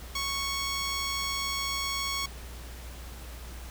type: tone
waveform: 10% pulse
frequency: 1107 Hz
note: C#6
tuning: 3 cents flat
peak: -21 dBFS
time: 0.15-2.26 s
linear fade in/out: 5 ms
effects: added 60 Hz sine -41 dBFS peak until 3.7 s + pink hiss -47 dBFS RMS until 3.7 s